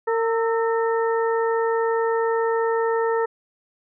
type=harmonic tone with a mistuned harmonic; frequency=456.2 Hz; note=A#4; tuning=37 cents flat; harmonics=1 / 2 / 3 / 4; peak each=-20 / -26 / -30 / -32 dBFS; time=0.07-3.26 s; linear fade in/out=10 ms; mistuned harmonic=3; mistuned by=-65 cents; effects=none